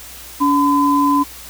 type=tone pair together; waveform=sine; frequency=284.8 / 1015 Hz; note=C#4 / B5; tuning=+47 / +47 cents; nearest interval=octave + minor seventh; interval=2200 cents; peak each=-14 dBFS; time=0.4-1.24 s; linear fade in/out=20 ms; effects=added 60 Hz sine -43 dBFS peak until 1.49 s + white hiss -36 dBFS RMS until 1.49 s